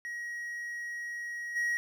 triangle tone with level steps, 1899 Hz, A#6, 32 cents sharp, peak -34 / -26 dBFS, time 0.05-1.77 s, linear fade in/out 0 ms, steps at 1.55 s, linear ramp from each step 20 ms, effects none

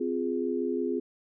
sine chord, F minor, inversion second, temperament equal with one note detuned, 258.5 / 349.2 / 415.3 Hz, C4 / F4 / Ab4, -21 / 0 / 0 cents, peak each -31 dBFS, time 0-1 s, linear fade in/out 10 ms, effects none

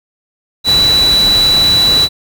sine tone in noise, 3951 Hz, B7, in tune, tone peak -7 dBFS, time 0.64-2.09 s, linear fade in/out 50 ms, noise pink, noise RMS -19 dBFS, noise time 0.64-2.09 s, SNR +9 dB, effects none

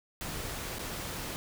pink noise with dropouts, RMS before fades -38 dBFS, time 0.21-1.36 s, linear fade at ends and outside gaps 0 ms, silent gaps 0.785-0.793 s, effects none

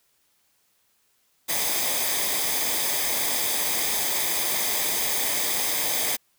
white noise with comb filter, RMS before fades -25 dBFS, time 1.48-6.17 s, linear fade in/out 20 ms, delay 0.71 ms, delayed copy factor -0.6, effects white hiss -67 dBFS RMS until 6.38 s

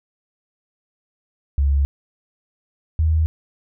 sine tone pair in turn, 69.8 / 79.25 Hz, C#2 / D#2, +13 / +32 cents, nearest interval major second, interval 219 cents, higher second, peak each -14 dBFS, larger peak neither, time 1.58-1.85 / 2.99-3.26 s, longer neither, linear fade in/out 0 ms, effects none

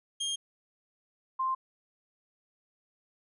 sawtooth / sine tone pair in turn, 3220 / 1048.2 Hz, G7 / C6, +46 / +3 cents, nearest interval octave + perfect fifth, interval 1943 cents, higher first, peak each -27 dBFS, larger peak neither, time 0.2-0.36 / 1.39-1.55 s, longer neither, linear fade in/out 10 ms, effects resampled to 24000 Hz

